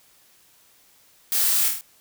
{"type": "noise with echo", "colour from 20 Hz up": "blue", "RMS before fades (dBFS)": -23, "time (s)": [1.32, 1.68], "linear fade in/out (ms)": 0, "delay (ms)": 26, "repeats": 5, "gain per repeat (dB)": -3, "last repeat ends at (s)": 1.81, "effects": ["white hiss -57 dBFS RMS until 2 s"]}